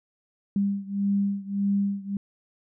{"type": "beating tone pair", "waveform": "sine", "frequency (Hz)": [199, 200.7], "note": ["G3", "G3"], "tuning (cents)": [26, 41], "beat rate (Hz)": 1.7, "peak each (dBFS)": [-25, -27], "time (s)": [0.56, 2.17], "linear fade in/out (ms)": 2, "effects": []}